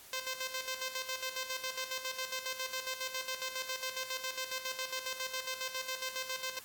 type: tone with tremolo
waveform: 5% pulse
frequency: 519 Hz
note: C5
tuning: 14 cents flat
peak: -23 dBFS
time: 0.13-6.59 s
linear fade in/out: 2 ms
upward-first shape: square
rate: 7.3 Hz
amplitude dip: 65%
effects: white hiss -54 dBFS RMS until 6.64 s + AAC 64 kbps